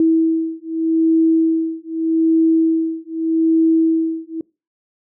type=beating tone pair; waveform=sine; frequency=324.1 / 324.92 Hz; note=E4 / E4; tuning=-29 / -25 cents; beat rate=0.82 Hz; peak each=-16 dBFS; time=0-4.41 s; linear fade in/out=2 ms; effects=noise-tail reverb RT60 0.3 s tail -25 dB re dry